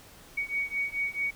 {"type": "beating tone pair", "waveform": "sine", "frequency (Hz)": [2241, 2245.6], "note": ["C#7", "C#7"], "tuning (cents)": [18, 22], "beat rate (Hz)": 4.6, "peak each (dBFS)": [-32, -31], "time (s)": [0.37, 1.31], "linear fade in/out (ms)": 10, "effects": ["pink hiss -52 dBFS RMS until 1.35 s"]}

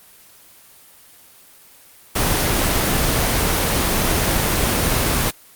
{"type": "noise", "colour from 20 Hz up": "pink", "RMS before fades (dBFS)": -18, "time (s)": [2.15, 5.31], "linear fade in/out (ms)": 10, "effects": ["white hiss -47 dBFS RMS until 5.55 s", "Opus 24 kbps"]}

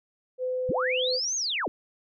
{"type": "tone", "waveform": "sine", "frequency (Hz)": 508, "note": "B4", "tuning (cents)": 49, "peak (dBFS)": -26, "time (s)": [0.38, 1.2], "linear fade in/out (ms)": 50}
{"type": "linear two-way sweep", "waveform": "sine", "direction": "up then down", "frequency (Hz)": [82.41, 6600, 202.6], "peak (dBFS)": -26, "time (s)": [0.69, 1.68], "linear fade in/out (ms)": 0, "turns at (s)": 1.36}
{"effects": []}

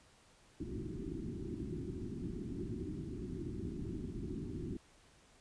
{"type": "low-pass noise", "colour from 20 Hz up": "white", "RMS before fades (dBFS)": -42, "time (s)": [0.6, 4.77], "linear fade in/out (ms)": 5, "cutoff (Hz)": 380, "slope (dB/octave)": 96, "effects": ["pink hiss -65 dBFS RMS until 5.4 s", "resampled to 22050 Hz"]}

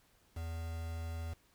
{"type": "tone with quantisation", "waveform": "triangle", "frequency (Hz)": 82.41, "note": "E2", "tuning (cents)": 0, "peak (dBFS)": -36, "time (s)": [0.36, 1.34], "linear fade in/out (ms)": 10, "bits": 8, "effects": ["pink hiss -69 dBFS RMS until 1.54 s"]}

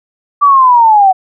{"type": "linear sweep", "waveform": "sine", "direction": "down", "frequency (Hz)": [1168, 740], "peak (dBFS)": -3, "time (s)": [0.41, 1.13], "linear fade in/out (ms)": 20, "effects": []}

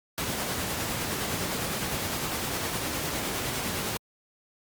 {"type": "noise with tremolo", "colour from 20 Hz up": "pink", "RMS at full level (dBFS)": -29, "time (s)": [0.18, 3.97], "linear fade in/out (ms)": 0, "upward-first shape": "sine", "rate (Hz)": 9.8, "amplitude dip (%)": 25, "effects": ["high-pass 80 Hz 12 dB/octave", "Opus 48 kbps"]}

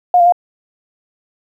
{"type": "tone with pitch steps", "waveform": "sine", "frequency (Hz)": [715, 692, 709], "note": ["F5", "F5", "F5"], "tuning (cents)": [41, -16, 26], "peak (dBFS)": -6, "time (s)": [0.14, 0.323], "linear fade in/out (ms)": 2, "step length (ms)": 61, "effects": ["8-bit"]}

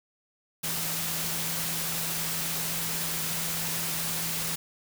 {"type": "tone in noise", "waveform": "sine", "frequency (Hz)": 164.81, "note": "E3", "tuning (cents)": 0, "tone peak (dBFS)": -39, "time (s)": [0.63, 4.56], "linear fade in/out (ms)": 10, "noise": "white", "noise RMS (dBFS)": -31, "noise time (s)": [0.63, 4.56], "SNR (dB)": -11, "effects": []}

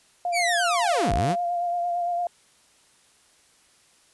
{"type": "tone with vibrato", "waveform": "sine", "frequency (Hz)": 698.5, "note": "F5", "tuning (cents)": 0, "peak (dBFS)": -23, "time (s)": [0.25, 2.27], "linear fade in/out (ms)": 2, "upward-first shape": "sine", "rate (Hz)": 8.8, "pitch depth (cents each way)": 26}
{"type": "linear two-way sweep", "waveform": "sawtooth", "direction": "down then up", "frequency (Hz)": [2400, 37.55, 208.7], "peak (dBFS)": -19, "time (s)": [0.32, 1.36], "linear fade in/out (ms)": 50, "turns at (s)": 1.13}
{"effects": ["white hiss -59 dBFS RMS until 4.13 s", "resampled to 24000 Hz"]}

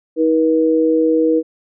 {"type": "tone pair together", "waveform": "sine", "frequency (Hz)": [318.5, 481.3], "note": ["D#4", "B4"], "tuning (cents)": [41, -45], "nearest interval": "perfect fifth", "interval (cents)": 714, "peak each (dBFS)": -14, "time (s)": [0.16, 1.43], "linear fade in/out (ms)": 50, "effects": []}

